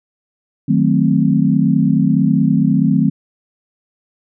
sine chord, D# diminished seventh, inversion none, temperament equal, 155.56 / 185 / 220 / 261.6 Hz, D#3 / F#3 / A3 / C4, 0 / 0 / 0 / 0 cents, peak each -16 dBFS, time 0.68-3.1 s, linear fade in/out 10 ms, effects none

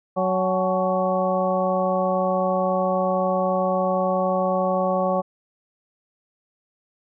harmonic tone with a mistuned harmonic, 186.2 Hz, F#3, 11 cents sharp, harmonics 1 / 2 / 3 / 4 / 5 / 6, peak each -26 / -31 / -22 / -26 / -31 / -28 dBFS, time 0.16-5.22 s, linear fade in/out 20 ms, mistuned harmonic 5, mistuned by -120 cents, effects none

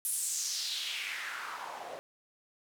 white noise with band-pass filter sweep, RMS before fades -37 dBFS, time 0.05-1.99 s, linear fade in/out 0 ms, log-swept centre 11000 to 570 Hz, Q 3.2, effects none

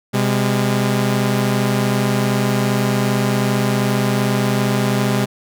sawtooth tone pair together, 128.06 / 203.4 Hz, C3 / G#3, -37 / -36 cents, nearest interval minor sixth, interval 801 cents, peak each -14 dBFS, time 0.13-5.26 s, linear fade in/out 20 ms, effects none

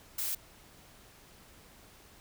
blue noise, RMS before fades -34 dBFS, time 0.18-0.35 s, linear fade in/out 5 ms, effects pink hiss -57 dBFS RMS until 2.2 s

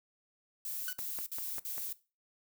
violet noise bursts, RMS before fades -39 dBFS, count 4, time 0.65-1.929 s, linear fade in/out 2 ms, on 280 ms, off 53 ms
sawtooth tone with exponential decay, 1489 Hz, F#6, 11 cents sharp, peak -31 dBFS, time 0.88-0.98 s, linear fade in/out 2 ms, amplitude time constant 20 ms
click train, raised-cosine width 0.5 ms, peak -30 dBFS, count 5, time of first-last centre 0.99-1.781 s, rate 5.06 Hz
effects noise-tail reverb RT60 0.3 s tail -18 dB re dry

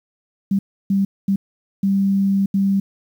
sine tone bursts at uneven times, 196.2 Hz, G3, 2 cents sharp, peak -14 dBFS, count 5, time 0.51-0.59 / 0.9-1.05 / 1.28-1.36 / 1.83-2.46 / 2.54-2.8 s, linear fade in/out 5 ms, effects 8-bit

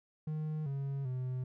triangle tone with pitch steps, 154.5 / 138.1 / 127.7 Hz, D#3 / C#3 / C3, -12 / -6 / -42 cents, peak -32 dBFS, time 0.27-1.44 s, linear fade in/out 5 ms, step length 390 ms, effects none

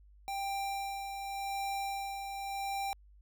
square tone with tremolo, 789 Hz, G5, 11 cents sharp, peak -34 dBFS, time 0.28-2.93 s, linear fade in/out 0 ms, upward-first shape sine, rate 0.88 Hz, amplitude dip 45%, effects added 50 Hz sine -56 dBFS peak until 3.21 s

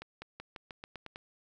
accelerating click train, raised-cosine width 0.3 ms, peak -27 dBFS, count 9, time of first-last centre 0.02-1.159 s, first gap 200 ms, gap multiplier 0.9, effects none

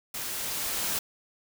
white noise with level ramp, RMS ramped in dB -35 to -29 dBFS, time 0.14-0.99 s, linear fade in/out 5 ms, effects none

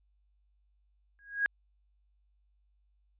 sine tone with exponential growth, 1643 Hz, G#6, 19 cents flat, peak -22 dBFS, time 1.19-1.46 s, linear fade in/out 0 ms, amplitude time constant 58 ms, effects added 50 Hz sine -67 dBFS peak until 3.19 s + resampled to 8000 Hz

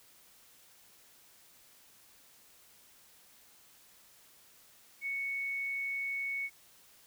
sine tone, 2217 Hz, C#7, in tune, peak -33 dBFS, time 5.01-6.5 s, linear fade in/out 50 ms, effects white hiss -61 dBFS RMS until 7.06 s

